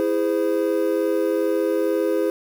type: chord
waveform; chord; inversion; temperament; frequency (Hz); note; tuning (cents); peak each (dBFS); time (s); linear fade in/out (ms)
triangle; E augmented; none; just; 329.6 / 412 / 515; E4 / G#4 / B#4; 0 / -14 / -28; -21; 0-2.3; 0
effects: 7-bit